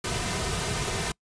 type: noise with comb filter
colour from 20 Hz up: pink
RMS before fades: -29 dBFS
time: 0.04-1.12 s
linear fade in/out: 5 ms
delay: 3.6 ms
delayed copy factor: -0.65
effects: noise-tail reverb RT60 0.1 s tail -25 dB re dry + resampled to 22050 Hz